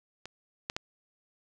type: clicks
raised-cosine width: 0.2 ms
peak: -24 / -15 / -15 dBFS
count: 3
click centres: 0.256 / 0.699 / 0.765 s
effects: none